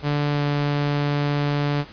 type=tone with pitch glide; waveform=sawtooth; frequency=146 to 144.91 Hz; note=D3 to D3; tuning=-10 to -23 cents; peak=-16 dBFS; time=0.02-1.85 s; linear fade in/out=50 ms; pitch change=-13 cents; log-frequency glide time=0.31-0.41 s; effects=pink hiss -43 dBFS RMS until 1.92 s + resampled to 11025 Hz